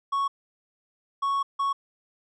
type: tone bursts at uneven times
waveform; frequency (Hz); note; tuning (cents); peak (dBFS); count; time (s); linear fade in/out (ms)
triangle; 1108.7; C#6; 0; -21; 3; 0.12-0.28 / 1.22-1.43 / 1.59-1.73; 10
effects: resampled to 22050 Hz